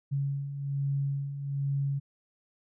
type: beating tone pair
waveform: sine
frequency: 138.59 / 139.79 Hz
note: C#3 / C#3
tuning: 0 / +15 cents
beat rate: 1.2 Hz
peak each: -36 / -29 dBFS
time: 0.11-2 s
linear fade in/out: 20 ms
effects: none